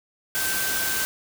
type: tone in noise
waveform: sine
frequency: 1551 Hz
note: G6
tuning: 19 cents flat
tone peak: -29 dBFS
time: 0.35-1.05 s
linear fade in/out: 0 ms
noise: white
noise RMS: -26 dBFS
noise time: 0.35-1.05 s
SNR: -6 dB
effects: none